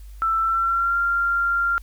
sine tone with pitch glide, 1330 to 1387.3 Hz, E6 to F6, +15 to -12 cents, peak -18 dBFS, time 0.22-1.78 s, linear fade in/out 0 ms, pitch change +73 cents, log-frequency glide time 0.4-0.97 s, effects added 50 Hz sine -37 dBFS peak until 1.82 s + white hiss -57 dBFS RMS until 1.82 s

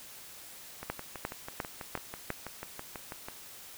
two click trains, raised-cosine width 0.5 ms, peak -24 / -17 dBFS, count 16 / 5, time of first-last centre 0.83-3.285 / 0.9-2.304 s, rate 6.11 / 2.85 Hz, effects white hiss -49 dBFS RMS until 3.77 s

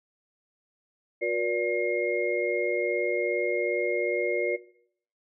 sine tone cluster, 361.5 / 478.6 / 581 / 2139 Hz, F#4 / A#4 / D5 / C7, -40 / +46 / -19 / +38 cents, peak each -30 dBFS, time 1.21-4.57 s, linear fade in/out 20 ms, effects noise-tail reverb RT60 0.6 s tail -17 dB re dry

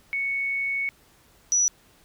sine tone pair in turn, 2217 / 5890 Hz, C#7 / F#8, 0 / -9 cents, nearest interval octave + perfect fourth, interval 1691 cents, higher second, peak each -24 / -18 dBFS, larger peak second, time 0.13-0.89 / 1.52-1.68 s, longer first, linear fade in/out 0 ms, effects pink hiss -58 dBFS RMS until 2.04 s

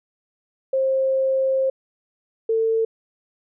sine tone pair in turn, 531 / 448.5 Hz, C5 / A4, +25 / +33 cents, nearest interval minor third, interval 292 cents, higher first, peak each -17 dBFS, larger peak neither, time 0.73-1.7 / 2.49-2.85 s, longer first, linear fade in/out 5 ms, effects none

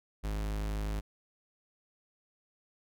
45% pulse tone, 52 Hz, G#1, 3 cents sharp, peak -32 dBFS, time 0.23-1.01 s, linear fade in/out 20 ms, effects none

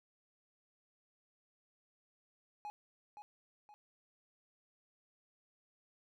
triangle tone with echo, 836 Hz, G#5, 11 cents sharp, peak -40 dBFS, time 2.65-2.7 s, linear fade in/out 0 ms, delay 520 ms, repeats 2, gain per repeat -7 dB, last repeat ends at 3.74 s, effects none

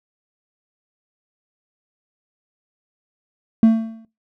triangle tone with exponential decay, 224.2 Hz, A3, 33 cents sharp, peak -3 dBFS, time 3.63-4.05 s, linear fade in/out 2 ms, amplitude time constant 91 ms, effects noise-tail reverb RT60 0.2 s tail -19 dB re dry + tanh soft clip ceiling -2 dBFS

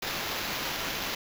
white noise with sample-and-hold, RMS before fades -33 dBFS, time 0.02-1.15 s, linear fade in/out 5 ms, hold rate 8820 Hz, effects none

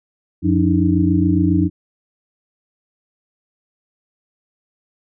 sine tone cluster, 90.7 / 176.5 / 288.4 / 315.7 Hz, F#2 / F3 / D4 / D#4, -34 / +19 / -31 / +25 cents, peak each -18 dBFS, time 0.42-1.7 s, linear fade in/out 50 ms, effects none

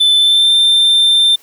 triangle tone with pitch glide, 3520 to 3577 Hz, A7 to A7, 0 to +28 cents, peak -6 dBFS, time 0-1.36 s, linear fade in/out 10 ms, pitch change +28 cents, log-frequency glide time 0.17-0.52 s, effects white hiss -47 dBFS RMS until 1.42 s + high-pass 100 Hz 12 dB/octave

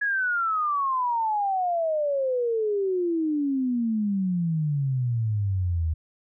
sine exponential sweep, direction down, 1690 to 77.78 Hz, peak -22 dBFS, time 0.01-5.94 s, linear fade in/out 10 ms, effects none

